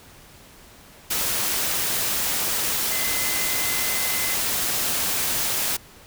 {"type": "tone in noise", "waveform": "sine", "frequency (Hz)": 2048, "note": "C7", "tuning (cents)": -38, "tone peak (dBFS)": -31, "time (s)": [2.91, 4.35], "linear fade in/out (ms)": 10, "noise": "white", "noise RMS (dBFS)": -24, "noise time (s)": [1.1, 5.77], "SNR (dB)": -10, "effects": ["pink hiss -48 dBFS RMS until 6.06 s"]}